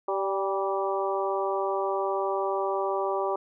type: harmonic tone with a mistuned harmonic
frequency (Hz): 194.2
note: G3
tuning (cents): -16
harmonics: 2 / 3 / 4 / 5 / 6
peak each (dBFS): -29 / -31 / -32 / -33 / -34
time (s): 0.08-3.36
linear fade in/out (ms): 5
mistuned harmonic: 4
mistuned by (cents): +29
effects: none